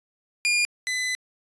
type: tone pair in turn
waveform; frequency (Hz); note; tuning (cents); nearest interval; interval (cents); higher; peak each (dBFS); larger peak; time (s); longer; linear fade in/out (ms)
sawtooth; 2418 / 2010; D7 / B6; +50 / +30; minor third; 320; first; -16 / -21; first; 0.45-0.65 / 0.87-1.15; second; 0
effects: resampled to 22050 Hz